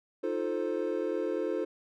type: chord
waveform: triangle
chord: F dominant seventh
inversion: third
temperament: equal with one note detuned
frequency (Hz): 311.1 / 351.3 / 440 / 523.3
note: Eb4 / F4 / A4 / C5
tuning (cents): 0 / +10 / 0 / 0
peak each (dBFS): -34 / -32 / -32 / -33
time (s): 0.23-1.65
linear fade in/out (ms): 10
effects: none